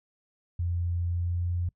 sine tone with pitch glide, 86.7 to 87.71 Hz, F2 to F2, -12 to +8 cents, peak -26 dBFS, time 0.59-1.69 s, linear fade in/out 5 ms, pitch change +20 cents, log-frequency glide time 1.08-1.53 s, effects noise-tail reverb RT60 0.1 s tail -24 dB re dry

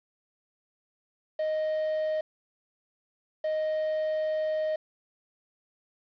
triangle tone bursts at uneven times, 622.3 Hz, D#5, in tune, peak -24 dBFS, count 2, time 1.39-2.21 / 3.44-4.76 s, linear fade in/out 5 ms, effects resampled to 11025 Hz + 9-bit

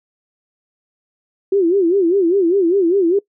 sine tone with vibrato, 364.9 Hz, F#4, 24 cents flat, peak -11 dBFS, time 1.52-3.19 s, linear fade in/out 5 ms, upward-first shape sine, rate 5 Hz, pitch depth 180 cents each way, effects noise-tail reverb RT60 0.1 s tail -22 dB re dry

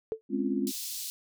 sine tone with exponential decay, 442.6 Hz, A4, 10 cents sharp, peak -24 dBFS, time 0.12-0.21 s, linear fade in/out 0 ms, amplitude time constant 18 ms
sine chord, Db major seventh, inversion second, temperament just, 207.9 / 259.9 / 277.2 / 346.5 Hz, Ab3 / C4 / Db4 / F4, +2 / -11 / 0 / -14 cents, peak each -32 / -31 / -32 / -34 dBFS, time 0.29-0.72 s, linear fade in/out 50 ms
pink high-pass noise, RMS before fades -37 dBFS, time 0.67-1.1 s, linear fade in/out 0 ms, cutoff 3900 Hz, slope 24 dB/octave
effects none

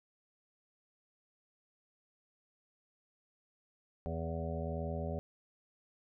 harmonic tone with a mistuned harmonic, 81.9 Hz, E2, 11 cents flat, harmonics 1 / 2 / 3 / 5 / 6 / 7 / 8 / 9, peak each -39 / -41 / -45 / -45 / -49 / -43 / -50 / -48 dBFS, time 4.06-5.19 s, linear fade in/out 0 ms, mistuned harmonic 8, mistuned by +18 cents, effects none

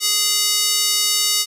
square tone with high-pass filter, 415.3 Hz, G#4, in tune, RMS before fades -18 dBFS, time 0-1.46 s, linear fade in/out 50 ms, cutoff 4300 Hz, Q 1.2, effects resampled to 32000 Hz

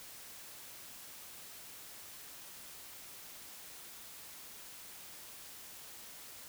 silence, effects white hiss -51 dBFS RMS until 6.48 s

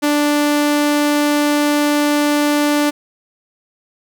sawtooth tone, 293.7 Hz, D4, in tune, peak -9 dBFS, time 0.02-2.91 s, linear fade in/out 20 ms, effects none

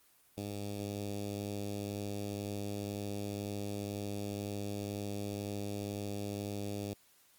10% pulse tone with notch filter, 102 Hz, G#2, 31 cents flat, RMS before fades -39 dBFS, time 0.37-6.94 s, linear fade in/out 10 ms, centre 1500 Hz, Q 0.53, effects white hiss -66 dBFS RMS until 7.38 s + Opus 24 kbps

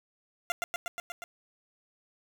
15% pulse tone with echo, 693 Hz, F5, 14 cents flat, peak -21 dBFS, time 0.5-0.52 s, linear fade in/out 0 ms, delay 120 ms, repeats 6, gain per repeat -2 dB, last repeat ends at 1.24 s, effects none

